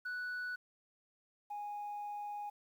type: tone pair in turn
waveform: sine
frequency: 1480 / 826.3 Hz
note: F#6 / G#5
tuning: 0 / -9 cents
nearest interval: minor seventh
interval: 1009 cents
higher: first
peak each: -35 / -38 dBFS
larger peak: first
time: 0.05-0.56 / 1.5-2.5 s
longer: second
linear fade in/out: 10 ms
effects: tanh soft clip ceiling -37 dBFS + 11-bit